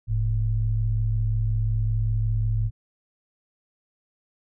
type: tone pair together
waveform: sine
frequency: 43.1 / 108.6 Hz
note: F1 / A2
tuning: -22 / -22 cents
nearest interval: octave + major third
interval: 1600 cents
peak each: -25 / -22 dBFS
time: 0.07-2.71 s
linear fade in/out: 50 ms
effects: none